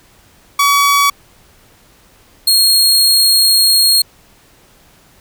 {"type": "tone pair in turn", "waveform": "sawtooth", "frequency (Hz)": [1135, 4267], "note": ["C#6", "C8"], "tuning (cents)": [41, 33], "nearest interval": "octave + major seventh", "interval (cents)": 2292, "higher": "second", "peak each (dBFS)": -5, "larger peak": "neither", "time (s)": [[0.59, 1.1], [2.47, 4.02]], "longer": "second", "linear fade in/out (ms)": 5, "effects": ["pink hiss -48 dBFS RMS until 5.2 s"]}